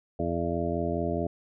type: harmonic tone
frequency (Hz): 84.7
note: E2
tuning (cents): +48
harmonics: 1 / 2 / 3 / 4 / 5 / 7 / 8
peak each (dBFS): -34 / -34 / -34 / -34 / -34 / -34 / -34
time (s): 0.19-1.27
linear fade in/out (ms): 5
effects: none